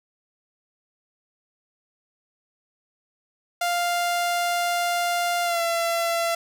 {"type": "tone with pitch glide", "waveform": "sawtooth", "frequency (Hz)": [698.5, 675.5], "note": ["F5", "E5"], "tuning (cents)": [0, 42], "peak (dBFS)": -18, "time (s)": [3.61, 6.35], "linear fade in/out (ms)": 5, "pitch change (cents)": -58, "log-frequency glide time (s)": [5.44, 5.61], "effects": []}